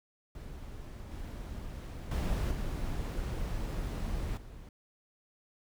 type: noise with level steps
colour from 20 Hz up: brown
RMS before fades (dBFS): -44 / -41 / -31 / -35 / -48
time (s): 0.35-4.69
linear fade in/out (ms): 2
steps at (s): 1.11 / 2.11 / 2.51 / 4.37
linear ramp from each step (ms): 5
effects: none